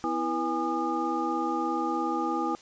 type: tone cluster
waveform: sine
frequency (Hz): 251.3 / 328.2 / 486.8 / 820 / 1218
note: B3 / E4 / B4 / G#5 / D#6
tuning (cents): +30 / -8 / -25 / -22 / -37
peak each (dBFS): -35 / -30 / -37 / -31 / -32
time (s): 0.04-2.55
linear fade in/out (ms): 0
effects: white hiss -52 dBFS RMS until 2.61 s + resampled to 16000 Hz